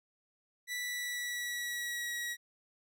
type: tone with pitch glide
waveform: sawtooth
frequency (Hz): 1967 to 1914.3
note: B6 to A#6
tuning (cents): -7 to +45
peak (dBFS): -32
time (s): 0.67-2.37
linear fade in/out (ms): 50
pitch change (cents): -48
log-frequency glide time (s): 0.79-2.09
effects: none